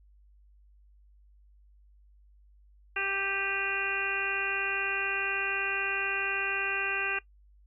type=harmonic tone with a mistuned harmonic; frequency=392 Hz; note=G4; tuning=in tune; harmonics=1 / 2 / 3 / 4 / 5 / 6 / 7; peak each=-40 / -41 / -39 / -33 / -38 / -34 / -33 dBFS; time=2.96-7.19 s; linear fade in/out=5 ms; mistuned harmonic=6; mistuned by=+60 cents; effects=noise-tail reverb RT60 0.1 s tail -18 dB re dry + added 50 Hz sine -56 dBFS peak until 7.66 s